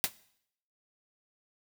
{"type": "noise with exponential decay", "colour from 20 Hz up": "white", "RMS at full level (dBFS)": -24, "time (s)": [0.04, 0.12], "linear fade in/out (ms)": 0, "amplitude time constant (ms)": 16, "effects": ["noise-tail reverb RT60 0.7 s tail -19 dB re dry"]}